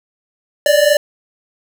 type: tone pair together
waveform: square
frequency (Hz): 577 / 600.3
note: D5 / D5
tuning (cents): -31 / +38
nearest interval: minor second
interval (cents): 69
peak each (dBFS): -13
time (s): 0.66-0.97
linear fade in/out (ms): 2
effects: none